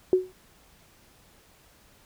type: tone with exponential decay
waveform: sine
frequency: 370 Hz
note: F#4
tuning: in tune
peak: -13 dBFS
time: 0.13-0.32 s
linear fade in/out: 1 ms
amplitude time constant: 40 ms
effects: pink hiss -58 dBFS RMS until 2.05 s